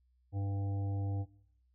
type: harmonic tone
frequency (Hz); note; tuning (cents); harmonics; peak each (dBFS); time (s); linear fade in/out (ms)
99.3; G2; +23; 1 / 3 / 5 / 7 / 8; -32 / -44 / -50 / -53 / -53; 0.32-1.26; 50
effects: noise-tail reverb RT60 0.7 s tail -23 dB re dry + added 62 Hz sine -68 dBFS peak until 1.74 s